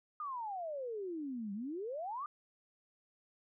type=exponential two-way sweep; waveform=sine; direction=down then up; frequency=1244.5 to 193.6 to 1244.5 Hz; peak=-38 dBFS; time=0.2-2.26 s; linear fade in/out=2 ms; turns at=1.53 s; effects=none